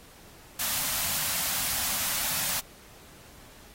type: band-stop noise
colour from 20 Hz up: white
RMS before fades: -29 dBFS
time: 0.59-2.6 s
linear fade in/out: 5 ms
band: 270 to 580 Hz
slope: 48 dB/octave
effects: pink hiss -52 dBFS RMS until 3.74 s + AAC 48 kbps